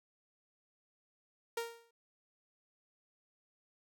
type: tone with exponential decay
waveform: sawtooth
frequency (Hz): 464.7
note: A#4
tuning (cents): -5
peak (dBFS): -29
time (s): 1.57-1.91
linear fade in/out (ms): 5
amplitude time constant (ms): 73
effects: none